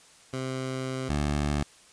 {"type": "tone pair in turn", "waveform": "15% pulse", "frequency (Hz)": [130.81, 73.12], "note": ["C3", "D2"], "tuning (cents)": [0, -7], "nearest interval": "minor seventh", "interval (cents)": 1007, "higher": "first", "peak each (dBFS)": [-24, -19], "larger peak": "second", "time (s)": [[0.33, 1.09], [1.09, 1.63]], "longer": "first", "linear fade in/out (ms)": 5, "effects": ["white hiss -55 dBFS RMS until 1.92 s", "resampled to 22050 Hz"]}